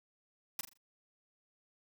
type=noise with echo; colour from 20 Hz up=white; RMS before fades=-37 dBFS; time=0.59-0.61 s; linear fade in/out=2 ms; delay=41 ms; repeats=4; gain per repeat=-9 dB; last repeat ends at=0.774 s; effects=none